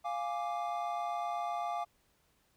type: chord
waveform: triangle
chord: D diminished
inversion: first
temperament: equal with one note detuned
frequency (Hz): 698.5 / 826.3 / 1174.7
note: F5 / Ab5 / D6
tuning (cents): 0 / -9 / 0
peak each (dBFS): -34 / -37 / -38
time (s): 0.04-1.85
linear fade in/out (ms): 20
effects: pink hiss -72 dBFS RMS until 2.56 s